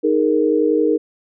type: chord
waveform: sine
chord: D# suspended fourth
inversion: none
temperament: equal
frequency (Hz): 311.1 / 415.3 / 466.2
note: D#4 / G#4 / A#4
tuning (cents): 0 / 0 / 0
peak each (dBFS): -17 / -19 / -17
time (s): 0.03-0.98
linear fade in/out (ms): 20
effects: none